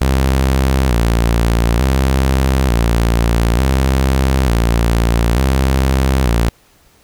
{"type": "tone with vibrato", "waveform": "sawtooth", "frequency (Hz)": 61.74, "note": "B1", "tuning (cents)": 0, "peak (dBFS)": -7, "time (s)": [0.01, 6.49], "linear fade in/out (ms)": 0, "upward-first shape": "square", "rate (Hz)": 0.56, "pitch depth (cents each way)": 120, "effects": ["pink hiss -51 dBFS RMS until 7.03 s"]}